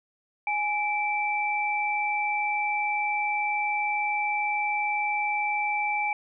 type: tone pair together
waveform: sine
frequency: 833.5 / 2331 Hz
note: G#5 / D7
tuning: +6 / -14 cents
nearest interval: octave + tritone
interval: 1780 cents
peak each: -27 dBFS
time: 0.47-6.13 s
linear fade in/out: 2 ms
effects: none